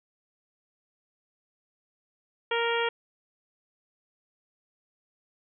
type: harmonic tone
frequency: 466.2 Hz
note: A#4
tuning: in tune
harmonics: 1 / 2 / 3 / 4 / 5 / 6 / 7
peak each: -28 / -31 / -33 / -34 / -35 / -36 / -36 dBFS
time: 2.51-2.89 s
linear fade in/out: 5 ms
effects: none